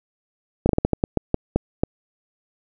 slowing click train, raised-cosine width 2 ms, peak -4 dBFS, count 11, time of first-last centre 0.66-1.835 s, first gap 32 ms, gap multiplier 1.27, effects none

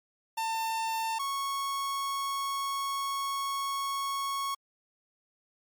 45% pulse tone pair in turn, 897 / 1103.5 Hz, A5 / C#6, +33 / -8 cents, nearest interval major third, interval 359 cents, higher second, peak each -29 / -30 dBFS, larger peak first, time 0.37-1.19 / 1.19-4.55 s, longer second, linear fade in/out 10 ms, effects MP3 96 kbps

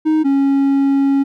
triangle tone pair in turn, 312.2 / 275.7 Hz, D#4 / C#4, +6 / -9 cents, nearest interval major second, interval 215 cents, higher first, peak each -9 dBFS, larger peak neither, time 0.05-0.24 / 0.24-1.24 s, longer second, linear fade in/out 20 ms, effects none

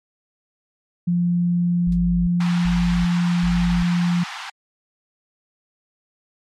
sine tone, 174.61 Hz, F3, in tune, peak -16 dBFS, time 1.07-4.24 s, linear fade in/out 10 ms
sine tone bursts, 52.5 Hz, G#1, 19 cents sharp, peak -23 dBFS, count 3, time 1.87-3.83 s, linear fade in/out 0 ms, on 400 ms, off 380 ms
violet noise with exponential decay, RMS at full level -29 dBFS, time 1.92-2.01 s, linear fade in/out 2 ms, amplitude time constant 18 ms
pink high-pass noise, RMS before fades -30 dBFS, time 2.4-4.5 s, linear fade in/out 5 ms, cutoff 740 Hz, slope 96 dB/octave
effects low-pass 4000 Hz 12 dB/octave + MP3 64 kbps

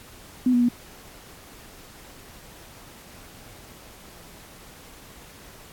sine tone with pitch steps, 251.9 / 242.8 / 241.2 Hz, B3 / B3 / B3, +34 / -29 / -41 cents, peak -16 dBFS, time 0.46-0.688 s, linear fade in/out 5 ms, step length 76 ms, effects pink hiss -47 dBFS RMS until 5.72 s + AAC 64 kbps

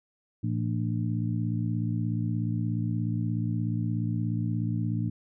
harmonic tone with a mistuned harmonic, 56.8 Hz, A#1, 44 cents flat, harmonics 2 / 3 / 4 / 5, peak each -28 / -32 / -34 / -36 dBFS, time 0.43-5.1 s, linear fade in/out 10 ms, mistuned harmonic 5, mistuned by +77 cents, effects none

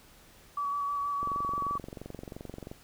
sine tone with vibrato, 1141 Hz, C#6, 50 cents sharp, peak -29 dBFS, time 0.57-1.78 s, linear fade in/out 5 ms, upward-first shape square, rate 6.3 Hz, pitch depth 15 cents each way
click train, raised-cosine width 2 ms, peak -27 dBFS, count 35, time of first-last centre 1.23-2.715 s, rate 22.9 Hz
effects pink hiss -57 dBFS RMS until 2.83 s

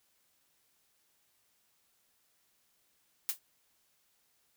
blue noise with exponential decay, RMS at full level -28 dBFS, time 3.29-3.39 s, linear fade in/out 0 ms, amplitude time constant 21 ms, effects white hiss -73 dBFS RMS until 4.56 s

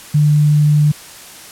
sine tone, 149 Hz, D3, 25 cents sharp, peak -8 dBFS, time 0.14-0.92 s, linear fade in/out 10 ms, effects white hiss -36 dBFS RMS until 1.51 s + low-pass 12000 Hz 12 dB/octave

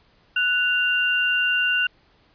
sine tone pair together, 1480 / 2785 Hz, F#6 / F7, 0 / -5 cents, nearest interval major seventh, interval 1095 cents, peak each -21 dBFS, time 0.36-1.87 s, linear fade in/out 5 ms, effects pink hiss -59 dBFS RMS until 2.34 s + resampled to 11025 Hz

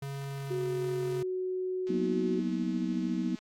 square tone with pitch glide, 138.59 to 137.55 Hz, C#3 to C#3, 0 to -13 cents, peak -36 dBFS, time 0.02-1.23 s, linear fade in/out 5 ms, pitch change -13 cents, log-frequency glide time 0.26-0.6 s
sine tone, 370 Hz, F#4, in tune, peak -30 dBFS, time 0.5-2.4 s, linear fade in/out 10 ms
click train, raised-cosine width 0.2 ms, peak -36 dBFS, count 326, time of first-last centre 1.87-3.389 s, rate 214 Hz
sine chord, B major seventh, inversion second, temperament equal with one note detuned, 185 / 233.1 / 246.9 / 319 Hz, F#3 / A#3 / B3 / D#4, 0 / 0 / 0 / +43 cents, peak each -33 / -37 / -33 / -34 dBFS, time 1.89-3.36 s, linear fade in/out 10 ms
effects AAC 64 kbps

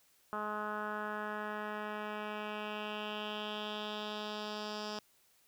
10% pulse tone with low-pass filter sweep, 211.1 Hz, G#3, 29 cents sharp, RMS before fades -40 dBFS, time 0.33-4.99 s, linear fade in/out 0 ms, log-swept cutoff 1300 to 5000 Hz, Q 3.5, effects white hiss -69 dBFS RMS until 5.47 s

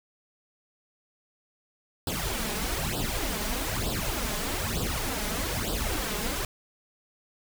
pink noise with flanger, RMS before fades -30 dBFS, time 2.07-6.45 s, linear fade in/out 2 ms, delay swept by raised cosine 0.23 to 4.83 ms, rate 1.1 Hz, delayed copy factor +0.8, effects none

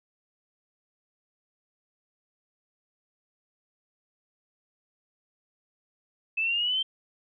sine exponential sweep, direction up, 2600 to 3144 Hz, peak -24 dBFS, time 6.37-6.83 s, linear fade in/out 10 ms, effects none

